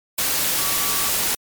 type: tone in noise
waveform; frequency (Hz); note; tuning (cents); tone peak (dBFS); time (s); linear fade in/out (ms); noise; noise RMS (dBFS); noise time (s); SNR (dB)
sine; 1146; D6; -43; -32; 0.58-1.1; 5; white; -21; 0.18-1.35; -14
effects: MP3 96 kbps